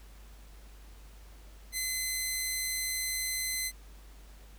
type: tone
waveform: 10% pulse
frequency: 2044 Hz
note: C7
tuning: 41 cents flat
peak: -22 dBFS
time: 1.72-3.72 s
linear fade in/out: 50 ms
effects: added 50 Hz sine -49 dBFS peak until 4.58 s + pink hiss -59 dBFS RMS until 4.58 s